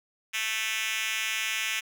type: tone with high-pass filter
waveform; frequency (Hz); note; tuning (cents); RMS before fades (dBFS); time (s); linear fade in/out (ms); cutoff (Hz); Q
5% pulse; 220; A3; 0; -30; 0.33-1.81; 20; 2500; 1.8
effects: none